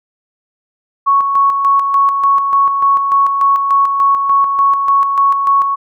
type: tone with tremolo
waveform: sine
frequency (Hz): 1108.7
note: C#6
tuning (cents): 0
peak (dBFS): -7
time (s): 1.06-5.76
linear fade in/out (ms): 20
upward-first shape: square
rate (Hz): 3.4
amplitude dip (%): 45
effects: none